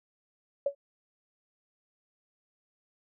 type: tone with exponential decay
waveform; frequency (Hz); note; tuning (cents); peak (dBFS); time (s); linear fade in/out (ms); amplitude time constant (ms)
sine; 562; C#5; +24; -21; 0.66-0.75; 5; 19
effects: none